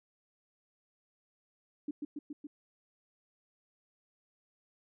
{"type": "tone with echo", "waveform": "sine", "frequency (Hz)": 293.7, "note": "D4", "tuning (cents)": 0, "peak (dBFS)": -33, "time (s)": [1.88, 1.91], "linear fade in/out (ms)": 5, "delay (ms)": 140, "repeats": 4, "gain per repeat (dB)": -2, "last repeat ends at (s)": 2.47, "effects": []}